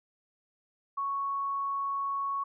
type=tone; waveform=sine; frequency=1109 Hz; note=C#6; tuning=in tune; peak=-29 dBFS; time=0.97-2.44 s; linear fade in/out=10 ms; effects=none